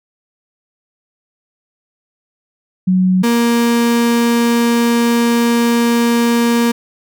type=tone pair in turn; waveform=sine / 35% pulse; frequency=185 / 235.1 Hz; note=F#3 / A#3; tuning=0 / +15 cents; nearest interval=major third; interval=415 cents; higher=second; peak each=-9 dBFS; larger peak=neither; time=2.87-3.23 / 3.23-6.72 s; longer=second; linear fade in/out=10 ms; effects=none